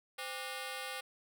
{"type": "ring-modulated tone", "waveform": "10% pulse", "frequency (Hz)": 659.3, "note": "E5", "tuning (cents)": 0, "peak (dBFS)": -28, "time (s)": [0.18, 1.01], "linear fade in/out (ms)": 10, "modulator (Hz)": 141, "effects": []}